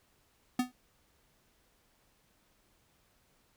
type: tone with exponential decay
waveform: square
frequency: 250 Hz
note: B3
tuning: 21 cents sharp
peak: -25 dBFS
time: 0.59-0.72 s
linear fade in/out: 5 ms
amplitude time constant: 28 ms
effects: pink hiss -70 dBFS RMS until 3.56 s